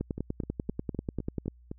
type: two click trains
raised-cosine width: 3 ms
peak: -23 / -18 dBFS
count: 7 / 16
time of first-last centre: 0.18-1.715 / 0.01-1.481 s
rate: 3.91 / 10.2 Hz
effects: added 60 Hz sine -53 dBFS peak until 1.78 s